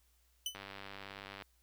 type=tone with exponential decay; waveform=sawtooth; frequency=3012 Hz; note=F#7; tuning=30 cents sharp; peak=-29 dBFS; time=0.46-0.59 s; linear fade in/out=2 ms; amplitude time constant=28 ms
type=click train; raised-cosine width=0.3 ms; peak=-30 dBFS; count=87; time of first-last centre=0.55-1.422 s; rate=98.6 Hz
effects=added 60 Hz sine -70 dBFS peak until 1.62 s + white hiss -74 dBFS RMS until 1.62 s